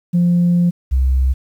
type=tone pair in turn; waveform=sine; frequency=174.61 / 65.4 Hz; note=F3 / C2; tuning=0 / 0 cents; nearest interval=octave + perfect fourth; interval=1700 cents; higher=first; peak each=-9 / -10 dBFS; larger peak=first; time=0.13-0.71 / 0.91-1.34 s; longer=first; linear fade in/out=20 ms; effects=tanh soft clip ceiling -8 dBFS + 8-bit